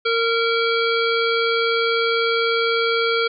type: harmonic tone with a mistuned harmonic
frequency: 460 Hz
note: A#4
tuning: 23 cents flat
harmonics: 1 / 3 / 5 / 7 / 9 / 10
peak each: -20 / -22 / -25 / -27 / -33 / -31 dBFS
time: 0.05-3.28 s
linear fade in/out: 10 ms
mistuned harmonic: 7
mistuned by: +34 cents
effects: none